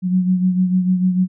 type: beating tone pair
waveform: sine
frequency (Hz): 182.8 / 189.5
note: F#3 / F#3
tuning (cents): -21 / +42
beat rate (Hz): 6.7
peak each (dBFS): -14 / -22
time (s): 0.02-1.28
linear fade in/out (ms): 50
effects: none